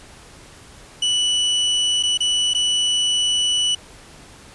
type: tone with dropouts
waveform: 40% pulse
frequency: 2960 Hz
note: F#7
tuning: in tune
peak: -16 dBFS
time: 1.02-3.75 s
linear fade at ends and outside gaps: 5 ms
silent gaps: 2.028-2.034 / 2.175-2.204 / 2.536-2.547 s
effects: pink hiss -44 dBFS RMS until 4.54 s + resampled to 24000 Hz